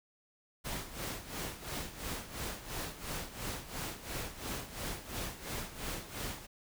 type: noise with tremolo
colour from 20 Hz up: pink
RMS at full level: -38 dBFS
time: 0.64-6.47 s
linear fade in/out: 20 ms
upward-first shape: sine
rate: 2.9 Hz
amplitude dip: 75%
effects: none